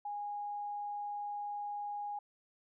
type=tone; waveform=sine; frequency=823 Hz; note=G#5; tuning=16 cents flat; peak=-37 dBFS; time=0.05-2.19 s; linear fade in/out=5 ms; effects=none